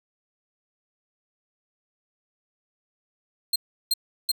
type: tone bursts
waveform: sawtooth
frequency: 4186 Hz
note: C8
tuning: in tune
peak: -17 dBFS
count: 3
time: 3.53-4.317 s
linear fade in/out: 5 ms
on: 29 ms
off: 350 ms
effects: none